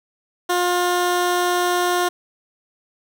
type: tone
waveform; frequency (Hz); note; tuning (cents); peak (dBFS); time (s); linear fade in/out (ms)
15% pulse; 355.6; F4; +31; -11; 0.49-2.09; 10
effects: none